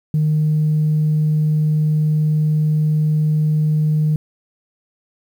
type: tone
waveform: sine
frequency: 153.4 Hz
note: D#3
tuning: 24 cents flat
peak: -12 dBFS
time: 0.14-4.16 s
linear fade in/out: 2 ms
effects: tanh soft clip ceiling -10 dBFS + 8-bit